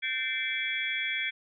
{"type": "tone cluster", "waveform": "sine", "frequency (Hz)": [1554, 1790, 2089, 2317, 3348], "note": ["G6", "A6", "C7", "D7", "G#7"], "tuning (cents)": [-16, 29, -3, -24, 13], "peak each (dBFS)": [-38, -38, -35, -32, -35], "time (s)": [0.02, 1.31], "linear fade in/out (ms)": 20, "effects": []}